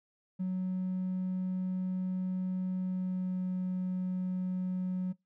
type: tone with pitch glide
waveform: triangle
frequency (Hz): 185 to 183.83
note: F#3 to F#3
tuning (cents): 0 to -11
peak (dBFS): -27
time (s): 0.39-5.13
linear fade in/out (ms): 20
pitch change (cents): -11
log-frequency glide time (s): 2.77-3.45
effects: noise-tail reverb RT60 0.2 s tail -24 dB re dry + tanh soft clip ceiling -27 dBFS